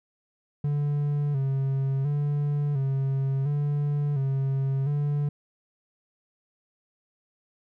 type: tone with vibrato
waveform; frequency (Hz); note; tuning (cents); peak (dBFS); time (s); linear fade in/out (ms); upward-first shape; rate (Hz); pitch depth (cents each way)
triangle; 140.4; C#3; +22; -21; 0.64-5.29; 5; square; 0.71; 62
effects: none